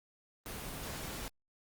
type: noise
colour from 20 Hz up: pink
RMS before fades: -42 dBFS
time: 0.46-1.28 s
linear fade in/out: 0 ms
effects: Opus 24 kbps